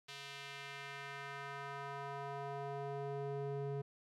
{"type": "tone with band-pass filter sweep", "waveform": "square", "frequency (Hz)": 140, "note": "C#3", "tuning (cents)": 18, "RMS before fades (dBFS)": -44, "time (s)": [0.08, 3.82], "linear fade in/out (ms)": 10, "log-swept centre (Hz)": [3500, 330], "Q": 1.3, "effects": []}